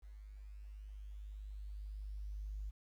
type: tone with level ramp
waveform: sine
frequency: 50.9 Hz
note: G#1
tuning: 34 cents flat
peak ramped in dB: -50 to -39 dBFS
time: 0.02-2.71 s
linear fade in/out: 20 ms
effects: tanh soft clip ceiling -35 dBFS + 12-bit